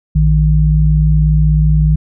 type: tone pair together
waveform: sine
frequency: 57.72 / 154.2 Hz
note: A#1 / D#3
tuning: -16 / -15 cents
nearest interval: octave + perfect fourth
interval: 1701 cents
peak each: -10 dBFS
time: 0.15-1.96 s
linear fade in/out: 10 ms
effects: none